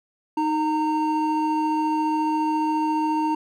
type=tone pair together; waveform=triangle; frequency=311.1 / 918.9 Hz; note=D#4 / A#5; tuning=0 / -25 cents; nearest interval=octave + perfect fifth; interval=1875 cents; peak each=-21 dBFS; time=0.37-3.35 s; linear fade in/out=5 ms; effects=none